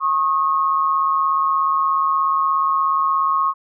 sine tone pair together, 1090.2 / 1247 Hz, C#6 / D#6, -29 / +3 cents, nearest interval major second, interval 232 cents, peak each -16 / -22 dBFS, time 0-3.54 s, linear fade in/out 50 ms, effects none

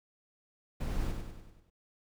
brown noise with echo, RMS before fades -34 dBFS, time 0.8-1.12 s, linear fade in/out 10 ms, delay 97 ms, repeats 6, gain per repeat -5 dB, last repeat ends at 1.702 s, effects none

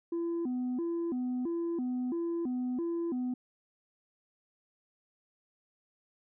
sine tone with vibrato, 291.1 Hz, D4, 15 cents flat, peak -28 dBFS, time 0.12-3.34 s, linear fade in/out 5 ms, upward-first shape square, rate 1.5 Hz, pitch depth 260 cents each way, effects tanh soft clip ceiling -29 dBFS

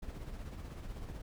brown noise with tremolo, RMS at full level -42 dBFS, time 0.02-1.22 s, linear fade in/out 10 ms, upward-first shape sine, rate 16 Hz, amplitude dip 45%, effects none

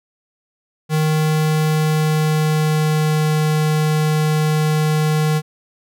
square tone with pitch glide, 155.2 to 154.04 Hz, D#3 to D#3, -4 to -17 cents, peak -15 dBFS, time 0.89-5.42 s, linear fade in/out 50 ms, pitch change -13 cents, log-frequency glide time 1.64-3.37 s, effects none

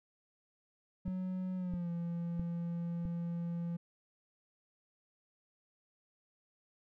triangle tone with pitch glide, 185 to 170.63 Hz, F#3 to F3, 0 to -40 cents, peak -33 dBFS, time 1.05-3.77 s, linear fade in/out 10 ms, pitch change -140 cents, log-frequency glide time 1.56-1.9 s
click train, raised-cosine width 5 ms, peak -28 dBFS, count 4, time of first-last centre 1.08-3.054 s, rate 1.52 Hz
effects none

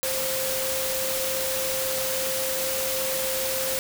sine tone in noise, 526 Hz, C5, 9 cents sharp, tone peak -29 dBFS, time 0.03-3.79 s, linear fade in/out 0 ms, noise white, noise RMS -28 dBFS, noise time 0.03-3.79 s, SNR -4 dB, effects none

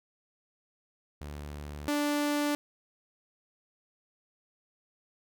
sawtooth tone pair in turn, 73.42 / 292.9 Hz, D2 / D4, 0 / -5 cents, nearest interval 2 octaves, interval 2395 cents, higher second, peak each -35 / -23 dBFS, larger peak second, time 1.21-1.88 / 1.88-2.55 s, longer neither, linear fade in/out 0 ms, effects none

